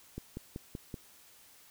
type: click train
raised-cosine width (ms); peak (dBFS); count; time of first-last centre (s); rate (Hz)
3; -26; 5; 0.18-0.942; 5.25
effects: white hiss -59 dBFS RMS until 1.7 s